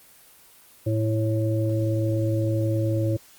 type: harmonic tone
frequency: 110.1 Hz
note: A2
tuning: 2 cents sharp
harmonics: 1 / 3 / 5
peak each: -22 / -27 / -29 dBFS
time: 0.86-3.17 s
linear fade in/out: 10 ms
effects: white hiss -52 dBFS RMS until 3.38 s + Opus 24 kbps